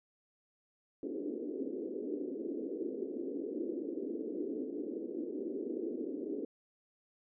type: band-pass noise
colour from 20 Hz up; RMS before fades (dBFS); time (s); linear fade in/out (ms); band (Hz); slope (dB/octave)
pink; -39; 1.03-6.45; 2; 260 to 450; 48
effects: none